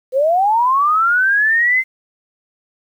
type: linear sweep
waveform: sine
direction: up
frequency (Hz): 497.7 to 2093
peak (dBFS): -11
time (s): 0.12-1.84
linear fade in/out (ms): 50
effects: 8-bit